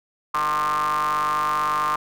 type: ring-modulated tone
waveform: square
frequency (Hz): 73.7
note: D2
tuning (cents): +7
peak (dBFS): -18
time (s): 0.34-1.96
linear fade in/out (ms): 5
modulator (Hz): 1130
effects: none